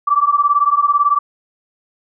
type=beating tone pair; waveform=sine; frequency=1152 / 1170 Hz; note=D6 / D6; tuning=-34 / -7 cents; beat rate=18 Hz; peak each=-14 dBFS; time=0.07-1.19 s; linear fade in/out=10 ms; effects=none